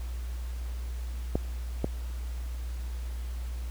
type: clicks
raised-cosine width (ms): 2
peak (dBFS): -13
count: 2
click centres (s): 1.355 / 1.844
effects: added 60 Hz sine -32 dBFS peak until 3.7 s + pink hiss -51 dBFS RMS until 3.7 s